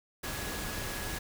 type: tone in noise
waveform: sine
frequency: 1675 Hz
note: G#6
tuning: 14 cents sharp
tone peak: -45 dBFS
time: 0.23-1.19 s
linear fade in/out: 10 ms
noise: pink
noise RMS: -37 dBFS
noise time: 0.23-1.19 s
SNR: -11 dB
effects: none